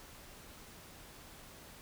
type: silence
effects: pink hiss -54 dBFS RMS until 1.81 s

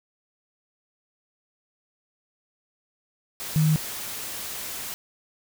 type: tone in noise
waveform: sine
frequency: 155.56 Hz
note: D#3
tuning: in tune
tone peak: -17 dBFS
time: 3.56-3.76 s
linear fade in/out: 0 ms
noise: white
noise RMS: -34 dBFS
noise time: 3.4-4.94 s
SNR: +14 dB
effects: none

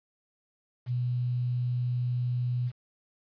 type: tone with quantisation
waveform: sine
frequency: 123.3 Hz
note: B2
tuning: 2 cents flat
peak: -26 dBFS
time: 0.86-2.72 s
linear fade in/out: 50 ms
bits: 9
effects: resampled to 11025 Hz

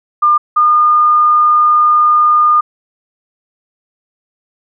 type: tone pair in turn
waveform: sine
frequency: 1200 / 1216 Hz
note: D6 / D#6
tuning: +37 / -40 cents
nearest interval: unison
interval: 23 cents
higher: second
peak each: -6 dBFS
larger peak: neither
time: 0.22-0.38 / 0.56-2.61 s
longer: second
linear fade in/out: 10 ms
effects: none

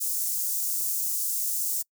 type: high-pass noise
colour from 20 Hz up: white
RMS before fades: -28 dBFS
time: 0-1.83 s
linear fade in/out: 20 ms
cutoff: 6400 Hz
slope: 24 dB/octave
effects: noise-tail reverb RT60 0.1 s tail -26 dB re dry

